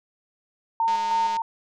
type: tone with tremolo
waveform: sine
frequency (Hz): 910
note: A#5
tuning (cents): -42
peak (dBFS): -19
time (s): 0.8-1.42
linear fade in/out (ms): 2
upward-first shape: square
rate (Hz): 3.2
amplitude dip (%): 35
type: click train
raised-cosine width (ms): 0.2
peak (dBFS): -20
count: 102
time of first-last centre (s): 0.88-1.368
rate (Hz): 207
effects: none